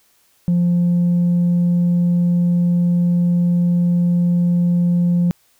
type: tone with tanh clipping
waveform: triangle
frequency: 174.61 Hz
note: F3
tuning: in tune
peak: -13 dBFS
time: 0.48-5.31 s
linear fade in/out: 0 ms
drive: 6 dB
effects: white hiss -58 dBFS RMS until 5.59 s